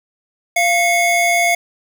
square tone pair together, 690.8 / 2193 Hz, F5 / C#7, -19 / -19 cents, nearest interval octave + minor sixth, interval 2000 cents, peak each -16 dBFS, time 0.56-1.55 s, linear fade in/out 5 ms, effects none

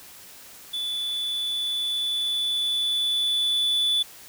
triangle tone with level ramp, 3470 Hz, A7, 25 cents flat, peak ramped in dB -25 to -18 dBFS, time 0.73-4.03 s, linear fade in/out 10 ms, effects white hiss -46 dBFS RMS until 4.28 s

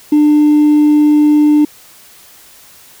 triangle tone with hard clipping, 298.6 Hz, D4, 29 cents sharp, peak -5 dBFS, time 0.12-1.65 s, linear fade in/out 5 ms, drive 2 dB, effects white hiss -41 dBFS RMS until 3 s

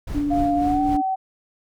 brown noise with tremolo, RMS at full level -28 dBFS, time 0.07-0.97 s, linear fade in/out 5 ms, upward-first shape sine, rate 3.7 Hz, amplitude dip 60%
sine tone with vibrato, 290 Hz, D4, 22 cents flat, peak -20 dBFS, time 0.14-1.02 s, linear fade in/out 20 ms, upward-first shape triangle, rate 17 Hz, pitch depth 21 cents each way
sine tone with pitch glide, 698.5 to 761.7 Hz, F5 to G5, 0 to -50 cents, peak -20 dBFS, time 0.3-1.16 s, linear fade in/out 20 ms, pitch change +150 cents, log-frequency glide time 0.56-0.82 s
effects none

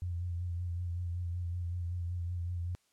sine tone with vibrato, 87.4 Hz, F2, 2 cents sharp, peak -33 dBFS, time 0.02-2.75 s, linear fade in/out 0 ms, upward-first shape sine, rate 5.3 Hz, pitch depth 38 cents each way, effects white hiss -73 dBFS RMS until 2.92 s + low-pass 10000 Hz 12 dB/octave

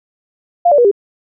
sine tone with pitch steps, 698.5 / 580.6 / 482.6 / 401.2 Hz, F5 / D5 / B4 / G4, 0 / -20 / -40 / +40 cents, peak -6 dBFS, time 0.65-0.914 s, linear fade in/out 10 ms, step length 66 ms, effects none

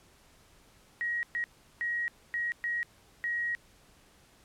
sine tone bursts at uneven times, 1896 Hz, A#6, 29 cents sharp, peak -29 dBFS, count 6, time 1.01-1.23 / 1.35-1.44 / 1.81-2.08 / 2.34-2.52 / 2.64-2.83 / 3.24-3.55 s, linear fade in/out 0 ms, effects pink hiss -61 dBFS RMS until 4.44 s + low-pass 12000 Hz 12 dB/octave

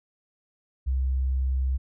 sine tone, 65.41 Hz, C2, in tune, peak -22 dBFS, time 0.86-1.78 s, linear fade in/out 20 ms, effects none

